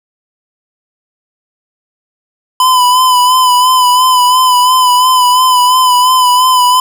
square tone with vibrato, 1006 Hz, B5, 32 cents sharp, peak -6 dBFS, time 2.6-6.8 s, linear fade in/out 2 ms, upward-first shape sine, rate 2.9 Hz, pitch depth 36 cents each way, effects none

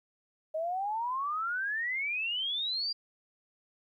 sine exponential sweep, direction up, 618 to 4834 Hz, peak -30 dBFS, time 0.54-2.93 s, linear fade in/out 10 ms, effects 12-bit

